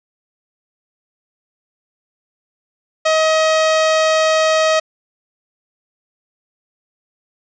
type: tone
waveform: sawtooth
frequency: 633 Hz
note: D#5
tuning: 30 cents sharp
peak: -8 dBFS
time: 3.05-4.8 s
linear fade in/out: 10 ms
effects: resampled to 16000 Hz + 8-bit